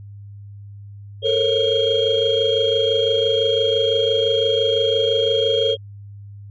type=tone cluster; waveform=sine; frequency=439 / 464.9 / 545 / 3246 Hz; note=A4 / A#4 / C#5 / G#7; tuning=-4 / -5 / -29 / -40 cents; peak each=-20 dBFS; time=1.22-5.77 s; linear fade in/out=50 ms; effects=tanh soft clip ceiling -9 dBFS + added 101 Hz sine -35 dBFS peak until 6.5 s